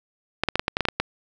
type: clicks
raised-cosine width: 0.3 ms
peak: -5 dBFS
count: 10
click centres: 0.436 / 0.487 / 0.556 / 0.595 / 0.681 / 0.769 / 0.807 / 0.853 / 0.886 / 1 s
effects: none